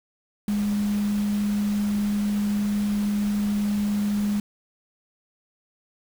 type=tone in noise; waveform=sine; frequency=206 Hz; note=G#3; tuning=14 cents flat; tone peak=-21 dBFS; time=0.48-4.4 s; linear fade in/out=2 ms; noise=pink; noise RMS=-39 dBFS; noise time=0.48-4.4 s; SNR=+15 dB; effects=none